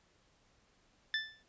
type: tone with exponential decay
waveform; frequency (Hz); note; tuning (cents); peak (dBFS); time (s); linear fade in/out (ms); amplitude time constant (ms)
25% pulse; 1760; A6; 0; -25; 1.14-1.43; 1; 61
effects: pink hiss -70 dBFS RMS until 1.48 s + resampled to 16000 Hz